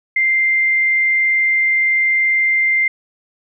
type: tone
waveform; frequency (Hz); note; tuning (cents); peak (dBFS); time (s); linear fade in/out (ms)
sine; 2093; C7; 0; -12; 0.16-2.88; 5
effects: none